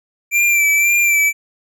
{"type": "tone with vibrato", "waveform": "square", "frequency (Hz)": 2349, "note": "D7", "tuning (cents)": 0, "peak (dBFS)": -12, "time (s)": [0.31, 1.33], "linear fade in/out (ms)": 50, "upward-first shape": "sine", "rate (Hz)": 1.9, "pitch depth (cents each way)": 35, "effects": []}